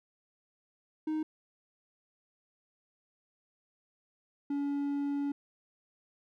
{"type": "tone pair in turn", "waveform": "triangle", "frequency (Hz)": [311.1, 283.9], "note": ["D#4", "C#4"], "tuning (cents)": [0, 41], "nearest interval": "major second", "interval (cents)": 159, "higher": "first", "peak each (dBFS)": -28, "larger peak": "neither", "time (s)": [[1.07, 1.23], [4.5, 5.32]], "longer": "second", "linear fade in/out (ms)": 5, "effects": []}